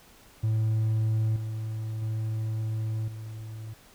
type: tone with level steps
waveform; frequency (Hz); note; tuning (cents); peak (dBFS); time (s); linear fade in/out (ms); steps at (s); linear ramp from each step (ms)
triangle; 110; A2; 0; -20 / -28 / -25 / -34; 0.43-3.74; 10; 1.36 / 2.02 / 3.08; 2
effects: tanh soft clip ceiling -16 dBFS + pink hiss -55 dBFS RMS until 3.94 s